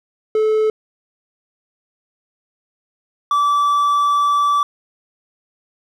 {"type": "tone pair in turn", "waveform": "triangle", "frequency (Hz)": [433.7, 1157.8], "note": ["A4", "D6"], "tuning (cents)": [-25, -25], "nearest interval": "octave + perfect fourth", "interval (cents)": 1700, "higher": "second", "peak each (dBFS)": -11, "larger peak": "neither", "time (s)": [[0.35, 0.7], [3.31, 4.63]], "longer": "second", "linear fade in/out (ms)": 2, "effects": []}